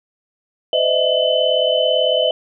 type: tone cluster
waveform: sine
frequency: 511 / 609 / 647 / 3029 Hz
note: C5 / D#5 / E5 / F#7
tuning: -41 / -37 / -32 / +40 cents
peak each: -19 dBFS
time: 0.73-2.31 s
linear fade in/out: 2 ms
effects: none